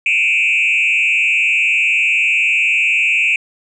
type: tone with frequency modulation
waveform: sine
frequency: 2500 Hz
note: D#7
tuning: 8 cents sharp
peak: -10 dBFS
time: 0.06-3.36 s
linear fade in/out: 2 ms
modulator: 156 Hz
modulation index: 1.3
effects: tanh soft clip ceiling -8 dBFS